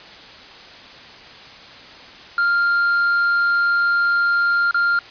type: tone with dropouts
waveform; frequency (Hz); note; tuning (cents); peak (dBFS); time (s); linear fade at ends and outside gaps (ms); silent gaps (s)
triangle; 1396.9; F6; 0; -13; 2.38-4.99; 2; 4.711-4.744
effects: white hiss -40 dBFS RMS until 5.1 s + resampled to 11025 Hz